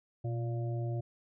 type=harmonic tone with a mistuned harmonic; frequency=116.54 Hz; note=A#2; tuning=in tune; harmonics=1 / 3 / 5 / 6; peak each=-32 / -42 / -46 / -48 dBFS; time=0.24-1.01 s; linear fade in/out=10 ms; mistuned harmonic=1; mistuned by=+58 cents; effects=none